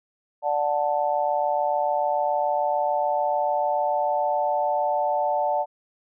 sine chord, D major, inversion none, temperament just, 587.3 / 734.2 / 881 Hz, D5 / F#5 / A5, 0 / -14 / +2 cents, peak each -25 dBFS, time 0.42-5.66 s, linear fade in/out 50 ms, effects none

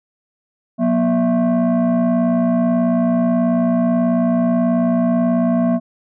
sine tone with frequency modulation, 240.2 Hz, B3, 48 cents flat, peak -11 dBFS, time 0.78-5.8 s, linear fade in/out 50 ms, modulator 422 Hz, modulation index 0.93, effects tanh soft clip ceiling -11 dBFS

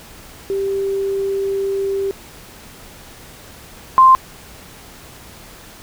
sine tone pair in turn, 392 / 1046.5 Hz, G4 / C6, 0 / 0 cents, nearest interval octave + perfect fourth, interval 1700 cents, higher second, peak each -17 / -5 dBFS, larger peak second, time 0.5-2.11 / 3.98-4.15 s, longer first, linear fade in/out 0 ms, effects pink hiss -40 dBFS RMS until 5.82 s

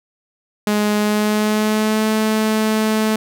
sawtooth tone with pitch glide, 209.3 to 217.4 Hz, G#3 to A3, +14 to -21 cents, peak -11 dBFS, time 0.67-3.16 s, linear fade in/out 2 ms, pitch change +65 cents, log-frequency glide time 0.97-2.07 s, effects none

